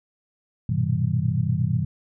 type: tone cluster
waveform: sine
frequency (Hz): 96.5 / 116.3 / 124.8 / 158.2 / 191.7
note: G2 / A#2 / B2 / D#3 / G3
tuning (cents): -27 / -4 / +19 / +29 / -38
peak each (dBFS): -28 / -26 / -25 / -25 / -30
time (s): 0.69-1.85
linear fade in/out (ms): 5
effects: none